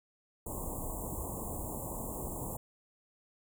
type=band-stop noise; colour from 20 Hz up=pink; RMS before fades=-39 dBFS; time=0.46-2.57 s; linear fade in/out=5 ms; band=1100 to 7100 Hz; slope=96 dB/octave; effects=none